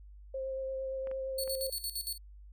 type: tone with vibrato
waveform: sine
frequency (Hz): 530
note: C5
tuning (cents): +22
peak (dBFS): -34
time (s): 0.34-1.7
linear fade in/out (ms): 5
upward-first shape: sine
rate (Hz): 8.7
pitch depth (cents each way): 12
type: clicks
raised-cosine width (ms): 0.5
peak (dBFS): -34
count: 3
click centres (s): 1.072 / 1.114 / 1.477
type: tone with tremolo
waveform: 15% pulse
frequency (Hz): 4425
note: C#8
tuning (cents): -4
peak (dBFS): -27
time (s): 1.38-2.18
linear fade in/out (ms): 5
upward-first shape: square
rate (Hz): 8.7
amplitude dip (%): 75
effects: added 50 Hz sine -49 dBFS peak until 2.52 s